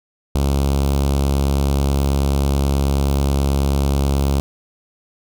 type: tone with notch filter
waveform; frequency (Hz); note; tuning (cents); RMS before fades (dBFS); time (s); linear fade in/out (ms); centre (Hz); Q
sawtooth; 69.3; C#2; 0; -17; 0.35-4.4; 0; 1800; 0.92
effects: none